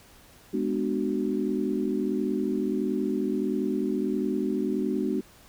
sine chord, G# half-diminished seventh, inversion none, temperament just, 207.7 / 249.2 / 299 / 373.8 Hz, G#3 / B3 / D4 / F#4, 0 / +16 / +31 / +18 cents, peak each -30 dBFS, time 0.53-5.21 s, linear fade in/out 10 ms, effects pink hiss -54 dBFS RMS until 5.48 s

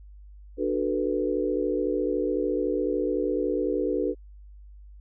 sine chord, B minor seventh, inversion first, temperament equal with one note detuned, 296.2 / 370 / 440 / 493.9 Hz, D4 / F#4 / A4 / B4, +15 / 0 / 0 / 0 cents, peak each -29 dBFS, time 0.57-4.15 s, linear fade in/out 50 ms, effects added 50 Hz sine -44 dBFS peak until 5 s

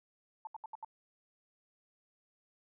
sine tone bursts, 884 Hz, A5, 8 cents sharp, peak -40 dBFS, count 5, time 0.45-0.847 s, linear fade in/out 2 ms, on 21 ms, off 73 ms, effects none

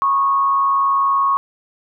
sine tone with frequency modulation, 1100 Hz, C#6, 14 cents flat, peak -13 dBFS, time 0.02-1.37 s, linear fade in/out 0 ms, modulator 119 Hz, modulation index 0.42, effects none

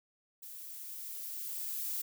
violet noise with level ramp, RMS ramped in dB -48 to -36 dBFS, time 0.42-2.02 s, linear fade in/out 10 ms, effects none

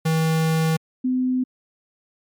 square / sine tone pair in turn, 160.5 / 254.8 Hz, E3 / C4, -46 / -46 cents, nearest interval minor sixth, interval 800 cents, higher second, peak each -18 dBFS, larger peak neither, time 0.05-0.77 / 1.04-1.44 s, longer first, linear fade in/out 10 ms, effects MP3 96 kbps

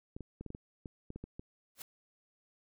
clicks, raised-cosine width 3 ms, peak -30 dBFS, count 11, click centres 0.165 / 0.207 / 0.41 / 0.463 / 0.504 / 0.549 / 0.858 / 1.104 / 1.16 / 1.24 / 1.395 s
white noise with exponential growth, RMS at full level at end -40 dBFS, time 1.75-1.82 s, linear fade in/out 2 ms, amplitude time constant 15 ms
effects none

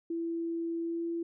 sine tone with pitch glide, 333.8 to 336.7 Hz, E4 to E4, +22 to +37 cents, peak -31 dBFS, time 0.1-1.23 s, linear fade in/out 5 ms, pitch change +15 cents, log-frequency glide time 0.81-1.05 s, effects none

